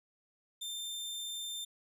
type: tone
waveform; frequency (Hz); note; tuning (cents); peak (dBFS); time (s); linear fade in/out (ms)
sawtooth; 3586; A7; +32; -35; 0.61-1.65; 10
effects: resampled to 32000 Hz